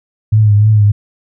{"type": "tone with vibrato", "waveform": "sine", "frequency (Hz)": 105.8, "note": "G#2", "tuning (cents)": 33, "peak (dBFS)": -5, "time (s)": [0.32, 0.92], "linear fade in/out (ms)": 10, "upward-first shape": "triangle", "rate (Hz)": 3.3, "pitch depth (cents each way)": 60, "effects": []}